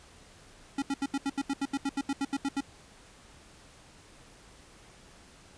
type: tone bursts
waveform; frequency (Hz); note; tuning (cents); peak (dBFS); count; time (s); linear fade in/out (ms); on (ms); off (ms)
square; 276.6; C#4; -4; -28; 16; 0.78-2.607; 5; 42; 77
effects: pink hiss -55 dBFS RMS until 5.57 s + resampled to 22050 Hz